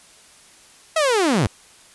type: linear sweep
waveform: sawtooth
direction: down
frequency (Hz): 659.3 to 84.1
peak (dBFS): -12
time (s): 0.96-1.47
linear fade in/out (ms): 5
effects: white hiss -49 dBFS RMS until 1.94 s + resampled to 24000 Hz